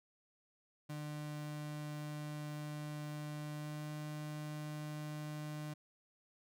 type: tone with pitch glide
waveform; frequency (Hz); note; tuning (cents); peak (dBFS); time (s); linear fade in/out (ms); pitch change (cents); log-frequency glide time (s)
35% pulse; 149.7 to 151.09; D3 to D3; +33 to +49; -40; 0.89-5.74; 10; +16; 3.48-3.9
effects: none